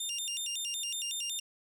20% pulse tone with vibrato, 3185 Hz, G7, 27 cents sharp, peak -28 dBFS, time 0-1.4 s, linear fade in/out 5 ms, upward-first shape square, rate 5.4 Hz, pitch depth 220 cents each way, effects none

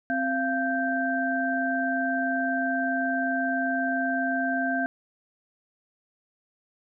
sine tone cluster, 262.7 / 688 / 1565 Hz, C4 / F5 / G6, +7 / -26 / -3 cents, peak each -28 dBFS, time 0.1-4.86 s, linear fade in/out 0 ms, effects none

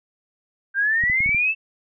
sine exponential sweep, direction up, 1568 to 2682 Hz, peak -17 dBFS, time 0.74-1.55 s, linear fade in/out 50 ms
clicks, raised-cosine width 5 ms, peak -21 dBFS, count 6, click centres 1.038 / 1.099 / 1.205 / 1.261 / 1.292 / 1.347 s
effects none

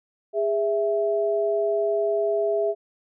sine tone pair together, 410 / 659.3 Hz, G#4 / E5, -22 / 0 cents, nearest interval minor sixth, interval 822 cents, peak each -23 dBFS, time 0.33-2.75 s, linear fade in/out 50 ms, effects none

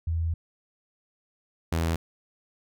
sine / sawtooth tone pair in turn, 82.41 / 82.41 Hz, E2 / E2, 0 / 0 cents, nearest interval unison, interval 0 cents, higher neither, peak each -24 / -20 dBFS, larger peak second, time 0.07-0.34 / 1.72-1.96 s, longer first, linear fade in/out 5 ms, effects none

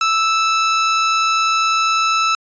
sawtooth tone, 1316 Hz, E6, 3 cents flat, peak -10 dBFS, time 0.01-2.35 s, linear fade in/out 2 ms, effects resampled to 16000 Hz

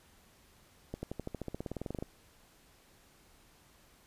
accelerating click train, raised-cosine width 2 ms, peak -24 dBFS, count 19, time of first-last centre 0.94-2.025 s, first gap 90 ms, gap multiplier 0.95, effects pink hiss -63 dBFS RMS until 4.06 s + resampled to 32000 Hz

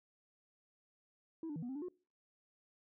sine tone with pitch steps, 325.5 / 294 / 161.4 / 242.8 / 264.7 / 292.7 / 360.8 Hz, E4 / D4 / E3 / B3 / C4 / D4 / F#4, -22 / +2 / -36 / -29 / +20 / -6 / -44 cents, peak -38 dBFS, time 1.43-1.885 s, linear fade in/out 2 ms, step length 65 ms, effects noise-tail reverb RT60 0.4 s tail -26 dB re dry + tanh soft clip ceiling -38 dBFS

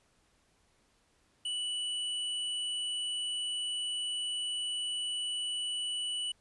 sine tone with tanh clipping, 2960 Hz, F#7, in tune, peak -34 dBFS, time 1.45-6.32 s, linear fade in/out 5 ms, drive 15 dB, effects pink hiss -70 dBFS RMS until 6.4 s + resampled to 24000 Hz

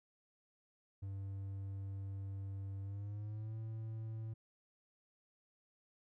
triangle tone with pitch glide, 97.8 to 111.05 Hz, G2 to A2, -4 to +16 cents, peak -39 dBFS, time 1.02-4.34 s, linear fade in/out 10 ms, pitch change +220 cents, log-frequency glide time 2.82-3.57 s, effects none

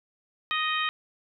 harmonic tone, 623 Hz, D#5, 2 cents sharp, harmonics 2 / 3 / 4 / 5 / 6, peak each -29 / -31 / -32 / -33 / -34 dBFS, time 0.51-0.89 s, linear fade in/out 0 ms, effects none

